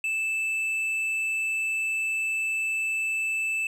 sine tone with tanh clipping, 2635 Hz, E7, 1 cent flat, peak -26 dBFS, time 0.04-3.67 s, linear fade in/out 2 ms, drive 6 dB, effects none

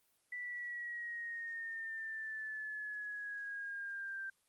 sine exponential sweep, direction down, 1975.5 to 1568 Hz, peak -40 dBFS, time 0.32-4.3 s, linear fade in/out 5 ms, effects white hiss -75 dBFS RMS until 4.48 s + Opus 32 kbps

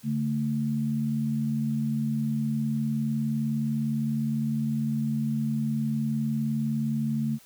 sine tone pair together, 142.5 / 222.2 Hz, C#3 / A3, +48 / +17 cents, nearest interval minor sixth, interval 769 cents, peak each -29 / -26 dBFS, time 0.03-7.39 s, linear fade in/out 50 ms, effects white hiss -55 dBFS RMS until 7.45 s

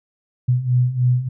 sine beating tone pair, 122.6 / 125.9 Hz, B2 / B2, -12 / +34 cents, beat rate 3.3 Hz, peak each -20 / -16 dBFS, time 0.48-1.29 s, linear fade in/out 10 ms, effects none

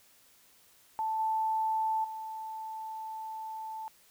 sine tone with level steps, 880 Hz, A5, in tune, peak -29 / -27 / -37 dBFS, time 0.99-3.88 s, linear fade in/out 0 ms, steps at 1.19 / 2.04 s, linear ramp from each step 5 ms, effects white hiss -62 dBFS RMS until 4.1 s

